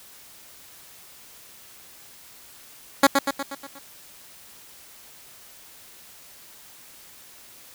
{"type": "tone with echo", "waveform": "10% pulse", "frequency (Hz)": 277.2, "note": "C#4", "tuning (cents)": 0, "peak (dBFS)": -3, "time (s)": [3.03, 3.07], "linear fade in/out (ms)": 5, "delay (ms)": 120, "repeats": 6, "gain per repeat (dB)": -5, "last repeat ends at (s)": 3.79, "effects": ["white hiss -48 dBFS RMS until 7.74 s"]}